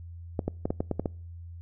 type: clicks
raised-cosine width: 2 ms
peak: -14 dBFS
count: 8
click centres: 0.392 / 0.48 / 0.655 / 0.705 / 0.805 / 0.913 / 0.996 / 1.058 s
effects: noise-tail reverb RT60 0.5 s tail -26 dB re dry + added 85 Hz sine -40 dBFS peak until 1.61 s